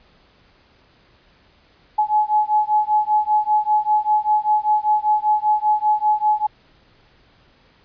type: beating tone pair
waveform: sine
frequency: 847 / 852.1 Hz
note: G#5 / G#5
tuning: +34 / +44 cents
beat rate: 5.1 Hz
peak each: -18 dBFS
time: 1.98-6.47 s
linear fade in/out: 10 ms
effects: pink hiss -55 dBFS RMS until 7.84 s + resampled to 11025 Hz